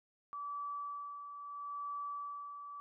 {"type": "tone with tremolo", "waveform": "sine", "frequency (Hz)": 1153, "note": "D6", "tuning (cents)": -32, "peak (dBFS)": -38, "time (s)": [0.33, 2.8], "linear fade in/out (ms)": 0, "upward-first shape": "sine", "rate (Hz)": 0.76, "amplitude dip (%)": 55, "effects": []}